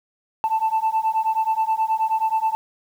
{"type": "beating tone pair", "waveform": "sine", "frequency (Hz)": [879, 888.4], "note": ["A5", "A5"], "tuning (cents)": [-2, 16], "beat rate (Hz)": 9.4, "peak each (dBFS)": -20, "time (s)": [0.44, 2.55], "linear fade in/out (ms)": 0, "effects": ["tanh soft clip ceiling -14 dBFS", "8-bit"]}